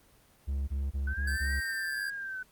triangle tone bursts, 69 Hz, C#2, 7 cents flat, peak -27 dBFS, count 5, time 0.47-1.608 s, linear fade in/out 20 ms, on 210 ms, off 22 ms
sine linear two-way sweep, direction up then down, 1500 to 1900 to 1500 Hz, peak -35 dBFS, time 1.07-2.43 s, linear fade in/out 5 ms, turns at 1.53 s
square tone with pitch glide, 1561 to 1589.2 Hz, G6 to G6, -8 to +23 cents, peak -34 dBFS, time 1.27-2.1 s, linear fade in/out 5 ms, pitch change +31 cents, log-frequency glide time 1.38-1.96 s
effects pink hiss -62 dBFS RMS until 2.51 s + Opus 24 kbps

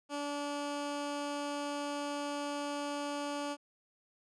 15% pulse tone, 288.8 Hz, D4, 29 cents flat, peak -29 dBFS, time 0.09-3.57 s, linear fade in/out 50 ms, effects resampled to 22050 Hz

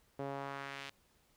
sawtooth tone with band-pass filter sweep, 138.59 Hz, C#3, in tune, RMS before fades -43 dBFS, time 0.19-0.9 s, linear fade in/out 5 ms, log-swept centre 510 to 3100 Hz, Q 1.2, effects pink hiss -71 dBFS RMS until 1.36 s

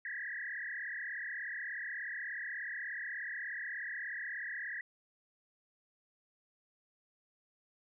sine tone with frequency modulation, 1800 Hz, A6, 39 cents sharp, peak -38 dBFS, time 0.05-4.81 s, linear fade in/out 2 ms, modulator 36.6 Hz, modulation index 4.7, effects none

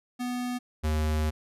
square tone pair in turn, 246.9 / 77.14 Hz, B3 / D#2, 0 / -14 cents, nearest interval octave + minor sixth, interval 2014 cents, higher first, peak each -30 / -25 dBFS, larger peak second, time 0.19-0.59 / 0.83-1.31 s, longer second, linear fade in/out 20 ms, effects resampled to 32000 Hz

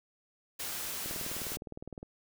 white noise, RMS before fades -38 dBFS, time 0.59-1.57 s, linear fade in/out 10 ms
click train, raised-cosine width 2 ms, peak -29 dBFS, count 20, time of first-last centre 1.06-2.029 s, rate 19.6 Hz
effects none

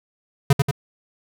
square tone with echo, 139.4 Hz, C#3, 10 cents sharp, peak -11 dBFS, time 0.5-0.53 s, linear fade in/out 5 ms, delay 91 ms, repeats 2, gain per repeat -4 dB, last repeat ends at 0.712 s, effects none

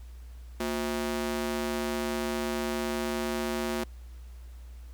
sawtooth ring-modulated tone, 293.7 Hz, D4, in tune, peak -22 dBFS, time 0.6-3.84 s, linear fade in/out 5 ms, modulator 64.9 Hz, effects added 60 Hz sine -42 dBFS peak until 4.93 s + pink hiss -61 dBFS RMS until 4.93 s

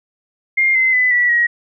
sine tone with pitch steps, 2117 / 2060 / 2005 / 1951.4 / 1899.2 Hz, C7 / C7 / B6 / B6 / A#6, +20 / -28 / +26 / -21 / +32 cents, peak -11 dBFS, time 0.57-1.47 s, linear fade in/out 10 ms, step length 180 ms, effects none

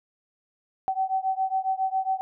sine beating tone pair, 760 / 767.3 Hz, F#5 / G5, +46 / -37 cents, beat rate 7.3 Hz, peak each -26 / -27 dBFS, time 0.88-2.21 s, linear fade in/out 0 ms, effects none

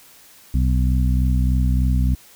harmonic tone, 63.3 Hz, B1, 43 cents sharp, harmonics 1 / 2 / 3 / 4, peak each -16 / -22 / -26 / -28 dBFS, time 0.54-2.15 s, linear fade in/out 5 ms, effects white hiss -48 dBFS RMS until 2.35 s

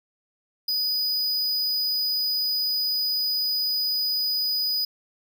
square tone, 4964 Hz, D#8, 5 cents flat, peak -23 dBFS, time 0.68-4.85 s, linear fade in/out 5 ms, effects none

